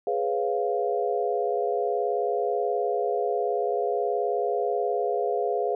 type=chord; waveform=sine; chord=C# dominant seventh; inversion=second; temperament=equal; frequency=415.3 / 493.9 / 554.4 / 698.5 Hz; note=G#4 / B4 / C#5 / E#5; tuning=0 / 0 / 0 / 0 cents; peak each=-27 / -29 / -33 / -28 dBFS; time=0.07-5.75 s; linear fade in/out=2 ms; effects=none